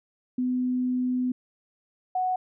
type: tone pair in turn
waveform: sine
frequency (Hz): 251.6 / 739.3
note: B3 / F#5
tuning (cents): +32 / -2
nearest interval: octave + perfect fifth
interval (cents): 1866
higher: second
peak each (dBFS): -23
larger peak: neither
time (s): 0.38-1.32 / 2.15-2.36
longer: first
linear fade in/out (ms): 5
effects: none